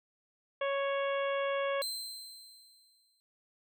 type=harmonic tone; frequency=554.4 Hz; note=C#5; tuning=in tune; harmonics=1 / 2 / 3 / 4 / 5 / 6; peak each=-31 / -37 / -41 / -43 / -45 / -47 dBFS; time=0.61-1.82 s; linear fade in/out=5 ms
type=tone with exponential decay; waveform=sawtooth; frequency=4109 Hz; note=C8; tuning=32 cents flat; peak=-30 dBFS; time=1.82-3.2 s; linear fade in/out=0 ms; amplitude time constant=300 ms
effects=none